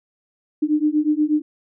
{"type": "beating tone pair", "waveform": "sine", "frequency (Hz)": [298.4, 306.7], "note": ["D4", "D#4"], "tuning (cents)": [28, -25], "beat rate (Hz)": 8.3, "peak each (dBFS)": -19, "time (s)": [0.62, 1.42], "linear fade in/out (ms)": 10, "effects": []}